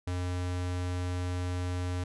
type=tone; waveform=square; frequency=90 Hz; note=F#2; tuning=47 cents flat; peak=-31 dBFS; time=0.07-2.04 s; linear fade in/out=5 ms; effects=resampled to 24000 Hz